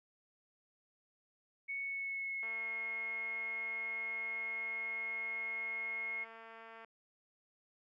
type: tone with pitch glide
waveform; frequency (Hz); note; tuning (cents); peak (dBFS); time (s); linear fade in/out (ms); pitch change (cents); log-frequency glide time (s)
sine; 2217 to 2159; C#7 to C#7; 0 to -46; -37; 1.68-6.25; 20; -46; 1.8-2.68
type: click train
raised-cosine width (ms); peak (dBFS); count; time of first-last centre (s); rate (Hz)
0.5; -38; 999; 2.43-6.846; 226
effects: high-pass 400 Hz 12 dB/octave